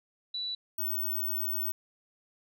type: tone pair in turn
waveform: sine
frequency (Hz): 3951 / 15804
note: B7 / B9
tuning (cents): 0 / 0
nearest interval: 2 octaves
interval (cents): 2400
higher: second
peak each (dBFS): -32 / -29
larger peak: second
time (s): 0.34-0.55 / 0.78-1.72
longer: second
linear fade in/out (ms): 5
effects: none